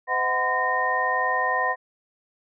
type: tone cluster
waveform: sine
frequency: 510 / 641 / 743 / 1020 / 1841 Hz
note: C5 / E5 / F#5 / C6 / A#6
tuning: -44 / -49 / +7 / -44 / -22 cents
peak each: -31 / -33 / -27 / -25 / -25 dBFS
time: 0.07-1.76 s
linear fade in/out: 50 ms
effects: none